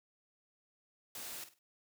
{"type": "noise with echo", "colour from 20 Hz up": "white", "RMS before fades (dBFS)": -45, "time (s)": [1.15, 1.44], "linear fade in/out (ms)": 2, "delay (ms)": 50, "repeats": 3, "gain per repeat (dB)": -11, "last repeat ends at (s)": 1.59, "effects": ["high-pass 100 Hz 12 dB/octave"]}